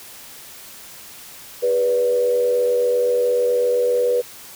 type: tone with frequency modulation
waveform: sine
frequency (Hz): 489.4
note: B4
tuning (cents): -16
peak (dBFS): -15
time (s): 1.62-4.22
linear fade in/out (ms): 20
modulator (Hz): 87.4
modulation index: 0.51
effects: white hiss -40 dBFS RMS until 4.55 s